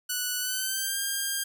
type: tone with pitch glide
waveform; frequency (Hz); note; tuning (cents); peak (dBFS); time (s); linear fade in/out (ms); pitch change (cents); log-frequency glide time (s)
5% pulse; 1480 to 1604.7; F#6 to G6; 0 to +40; -17; 0.09-1.44; 10; +140; 0.39-0.99
effects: none